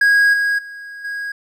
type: tone with level steps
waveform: triangle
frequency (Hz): 1645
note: G#6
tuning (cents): -17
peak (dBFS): -8 / -13 / -29 / -21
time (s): 0.01-1.32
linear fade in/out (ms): 5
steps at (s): 0.33 / 0.58 / 1.04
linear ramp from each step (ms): 10
effects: none